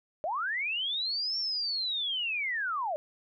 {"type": "linear two-way sweep", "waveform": "sine", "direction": "up then down", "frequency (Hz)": [574, 5500, 574], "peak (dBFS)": -29, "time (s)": [0.24, 2.96], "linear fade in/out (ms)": 0, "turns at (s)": 1.38, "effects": []}